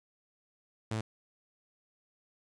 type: tone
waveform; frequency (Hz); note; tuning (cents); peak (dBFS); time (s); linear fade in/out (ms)
sawtooth; 109.8; A2; -3; -28; 0.91-1.01; 5
effects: resampled to 22050 Hz + 10-bit